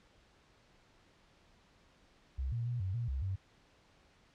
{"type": "tone with pitch steps", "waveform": "sine", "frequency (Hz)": [65.6, 117.4, 121.3, 93.8, 118.6, 66.5, 95.4], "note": ["C2", "A#2", "B2", "F#2", "A#2", "C2", "G2"], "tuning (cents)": [5, 13, -31, 24, 30, 29, -47], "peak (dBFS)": -33, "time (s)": [2.38, 3.36], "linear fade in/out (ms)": 10, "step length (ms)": 140, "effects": ["pink hiss -66 dBFS RMS until 4.34 s", "low-pass 5000 Hz 12 dB/octave"]}